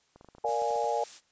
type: clicks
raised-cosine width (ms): 1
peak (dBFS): -37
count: 12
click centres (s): 0.16 / 0.211 / 0.246 / 0.287 / 0.35 / 0.383 / 0.45 / 0.491 / 0.62 / 0.707 / 0.759 / 0.843
type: chord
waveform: sine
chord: Bb dominant seventh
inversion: none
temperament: equal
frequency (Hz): 466.2 / 587.3 / 698.5 / 830.6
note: Bb4 / D5 / F5 / Ab5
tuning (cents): 0 / 0 / 0 / 0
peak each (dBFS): -32 / -33 / -33 / -30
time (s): 0.44-1.04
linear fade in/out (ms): 5
type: noise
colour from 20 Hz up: blue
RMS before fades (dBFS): -42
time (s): 0.45-1.21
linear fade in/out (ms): 50
effects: white hiss -69 dBFS RMS until 1.31 s + resampled to 16000 Hz